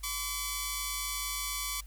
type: tone pair together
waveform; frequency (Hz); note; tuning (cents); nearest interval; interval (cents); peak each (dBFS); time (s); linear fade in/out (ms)
5% pulse; 1022.7 / 1147; C6 / D6; -40 / -41; major second; 199; -27 / -22; 0.03-1.81; 10
effects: added 50 Hz sine -44 dBFS peak until 1.86 s + white hiss -61 dBFS RMS until 1.86 s